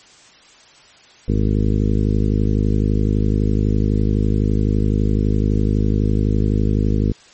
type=harmonic tone; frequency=51.91 Hz; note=G#1; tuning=in tune; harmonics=1 / 2 / 3 / 4 / 5 / 6 / 7 / 8 / 9; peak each=-18 / -19 / -25 / -22 / -25 / -28 / -30 / -30 / -32 dBFS; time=1.28-7.12 s; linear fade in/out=5 ms; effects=white hiss -47 dBFS RMS until 7.33 s + MP3 32 kbps